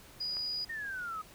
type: tone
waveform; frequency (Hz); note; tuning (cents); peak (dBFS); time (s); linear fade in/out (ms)
sine; 4914; D#8; -22; -33; 0.2-0.65; 10
type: click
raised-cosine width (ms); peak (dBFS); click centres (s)
0.5; -31; 0.369
type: exponential sweep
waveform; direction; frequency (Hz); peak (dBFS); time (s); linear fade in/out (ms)
sine; down; 1864.7 to 1244.5; -36; 0.69-1.22; 10
effects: pink hiss -55 dBFS RMS until 1.34 s